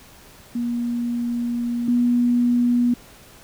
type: tone pair in turn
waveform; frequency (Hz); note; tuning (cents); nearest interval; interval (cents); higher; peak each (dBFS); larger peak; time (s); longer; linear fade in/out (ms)
sine; 238.5 / 242.2; A#3 / B3; +40 / -34; unison; 26; second; -21 / -15; second; 0.55-1.88 / 1.88-2.94; first; 5
effects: pink hiss -47 dBFS RMS until 3.43 s